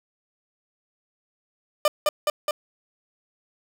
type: tone with echo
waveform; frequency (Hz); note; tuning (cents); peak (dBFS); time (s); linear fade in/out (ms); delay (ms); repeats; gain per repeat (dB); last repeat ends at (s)
30% pulse; 600; D5; +37; -13; 1.85-1.88; 2; 210; 3; -2; 2.51
effects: none